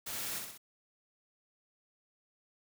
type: noise with echo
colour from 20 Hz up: white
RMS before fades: -40 dBFS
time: 0.06-0.39 s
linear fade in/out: 10 ms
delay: 63 ms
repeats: 3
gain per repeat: -4 dB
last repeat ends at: 0.579 s
effects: none